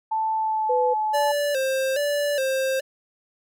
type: tone with pitch glide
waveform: sine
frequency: 880 to 860.4 Hz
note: A5 to A5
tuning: 0 to -39 cents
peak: -21 dBFS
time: 0.11-1.32 s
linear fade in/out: 10 ms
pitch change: -39 cents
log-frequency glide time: 0.35-0.85 s
type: tone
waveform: sine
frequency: 499.6 Hz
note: B4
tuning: 20 cents sharp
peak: -20 dBFS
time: 0.69-0.94 s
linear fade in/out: 10 ms
type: tone with vibrato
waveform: square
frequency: 554.4 Hz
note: C#5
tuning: in tune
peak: -22 dBFS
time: 1.13-2.81 s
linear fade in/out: 20 ms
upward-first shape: square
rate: 1.2 Hz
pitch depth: 80 cents each way
effects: none